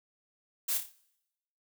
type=noise with echo; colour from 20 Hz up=blue; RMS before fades=-31 dBFS; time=0.68-0.78 s; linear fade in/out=10 ms; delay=29 ms; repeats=5; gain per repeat=-6 dB; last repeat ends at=0.925 s; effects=noise-tail reverb RT60 0.9 s tail -23 dB re dry